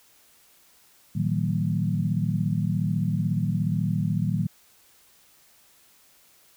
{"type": "tone cluster", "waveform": "sine", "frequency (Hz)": [112.8, 154.8, 172.3, 188.9, 230.2], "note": ["A2", "D#3", "F3", "F#3", "A#3"], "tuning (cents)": [44, -9, -23, 36, -22], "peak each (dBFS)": [-28, -26, -32, -28, -34], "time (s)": [1.15, 4.47], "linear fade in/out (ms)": 10, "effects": ["white hiss -58 dBFS RMS until 6.56 s"]}